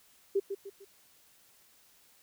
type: tone with echo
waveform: sine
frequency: 395.3 Hz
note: G4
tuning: 15 cents sharp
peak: -24 dBFS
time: 0.35-0.4 s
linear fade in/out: 10 ms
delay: 150 ms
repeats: 3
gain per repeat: -8 dB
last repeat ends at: 0.85 s
effects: white hiss -63 dBFS RMS until 2.22 s